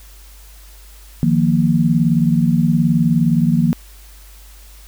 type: chord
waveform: sine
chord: Eb suspended second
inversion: none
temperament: equal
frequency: 155.56 / 174.61 / 233.1 Hz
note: Eb3 / F3 / Bb3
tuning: 0 / 0 / 0 cents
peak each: -16 dBFS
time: 1.23-3.73 s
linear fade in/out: 0 ms
effects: added 50 Hz sine -39 dBFS peak until 4.87 s + white hiss -46 dBFS RMS until 4.87 s